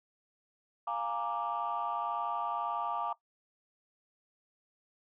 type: chord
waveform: sine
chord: Bb dominant seventh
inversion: second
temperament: equal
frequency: 698.5 / 830.6 / 932.3 / 1174.7 Hz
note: F5 / Ab5 / Bb5 / D6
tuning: 0 / 0 / 0 / 0 cents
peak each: -38 / -38 / -36 / -35 dBFS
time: 0.87-3.13 s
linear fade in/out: 5 ms
effects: noise-tail reverb RT60 0.1 s tail -17 dB re dry + tanh soft clip ceiling -25 dBFS